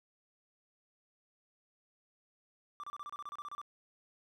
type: tone bursts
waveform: triangle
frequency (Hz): 1174.7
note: D6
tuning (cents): 0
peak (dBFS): -39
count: 13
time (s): 2.8-3.615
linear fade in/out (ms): 0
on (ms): 35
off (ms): 30
effects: none